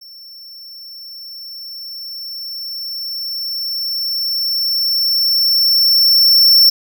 square tone with level ramp, 5410 Hz, E8, 44 cents sharp, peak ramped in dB -36 to -6 dBFS, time 0.01-6.7 s, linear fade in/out 10 ms, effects none

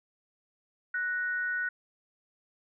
sine tone pair together, 1480 / 1864.7 Hz, F#6 / A#6, 0 / 0 cents, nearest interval major third, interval 400 cents, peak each -29 / -37 dBFS, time 0.94-1.69 s, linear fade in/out 5 ms, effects none

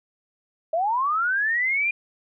sine linear sweep, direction up, 622.3 to 2434 Hz, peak -20 dBFS, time 0.73-1.91 s, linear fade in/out 5 ms, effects none

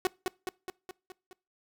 sawtooth tone with echo, 370 Hz, F#4, in tune, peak -20 dBFS, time 0.05-0.07 s, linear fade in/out 0 ms, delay 210 ms, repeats 6, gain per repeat -4 dB, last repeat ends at 1.33 s, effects noise-tail reverb RT60 0.3 s tail -24 dB re dry

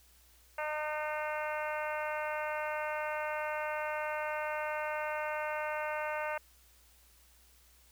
harmonic tone, 304.1 Hz, D#4, 40 cents flat, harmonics 2 / 3 / 4 / 5 / 6 / 7 / 8 / 9, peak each -37 / -39 / -43 / -41 / -47 / -44 / -49 / -48 dBFS, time 0.58-6.38 s, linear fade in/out 5 ms, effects added 60 Hz sine -64 dBFS peak until 7.91 s + white hiss -64 dBFS RMS until 7.91 s

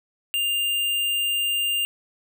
square tone, 2800 Hz, F7, 4 cents sharp, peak -22 dBFS, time 0.34-1.85 s, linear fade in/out 0 ms, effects none

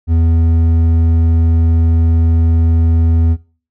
triangle tone with hard clipping, 82.41 Hz, E2, in tune, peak -10 dBFS, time 0.07-3.37 s, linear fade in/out 50 ms, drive 10 dB, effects noise-tail reverb RT60 0.4 s tail -20 dB re dry

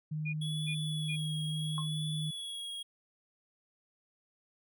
sine tone, 153.8 Hz, D#3, 20 cents flat, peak -33 dBFS, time 0.11-2.31 s, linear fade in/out 10 ms
sine tone bursts, 2439 Hz, D#7, 35 cents flat, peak -36 dBFS, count 3, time 0.25-1.165 s, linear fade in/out 20 ms, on 85 ms, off 330 ms
square tone with vibrato, 3361 Hz, G#7, 20 cents sharp, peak -39 dBFS, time 0.41-2.83 s, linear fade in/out 10 ms, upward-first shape sine, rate 0.74 Hz, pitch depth 37 cents each way
sine tone with exponential decay, 1074 Hz, C6, 45 cents sharp, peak -33 dBFS, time 1.78-1.89 s, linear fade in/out 1 ms, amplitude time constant 22 ms
effects none

